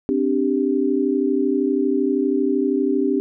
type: chord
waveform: sine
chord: C suspended second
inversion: none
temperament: just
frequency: 261.6 / 294.3 / 392.4 Hz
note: C4 / D4 / G4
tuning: 0 / +4 / +2 cents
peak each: -21 dBFS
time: 0.09-3.2 s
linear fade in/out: 0 ms
effects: none